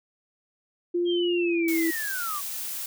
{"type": "tone with pitch glide", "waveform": "sine", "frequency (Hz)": [349.2, 327.7], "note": ["F4", "E4"], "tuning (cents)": [0, -10], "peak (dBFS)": -22, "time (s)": [0.94, 1.91], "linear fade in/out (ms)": 10, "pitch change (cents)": -110, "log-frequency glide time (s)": [1.4, 1.73]}
{"type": "linear sweep", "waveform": "sine", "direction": "down", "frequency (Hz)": [3255, 1100], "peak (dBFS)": -30, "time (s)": [1.05, 2.42], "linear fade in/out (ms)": 50}
{"type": "noise", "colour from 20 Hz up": "blue", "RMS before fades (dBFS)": -33, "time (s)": [1.68, 2.86], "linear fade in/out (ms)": 2}
{"effects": []}